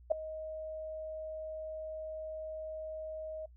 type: tone with ADSR envelope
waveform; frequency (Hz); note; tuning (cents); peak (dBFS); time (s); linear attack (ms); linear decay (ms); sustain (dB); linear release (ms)
sine; 628; D#5; +16; -21; 0.1-3.46; 17; 4; -18; 7
effects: noise-tail reverb RT60 0.1 s tail -23 dB re dry + added 60 Hz sine -54 dBFS peak until 3.56 s